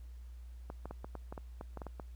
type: clicks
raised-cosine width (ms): 1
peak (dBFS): -29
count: 12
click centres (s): 0.701 / 0.856 / 0.91 / 1.045 / 1.153 / 1.325 / 1.378 / 1.611 / 1.773 / 1.818 / 1.867 / 1.998
effects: added 60 Hz sine -46 dBFS peak until 2.15 s + pink hiss -70 dBFS RMS until 2.15 s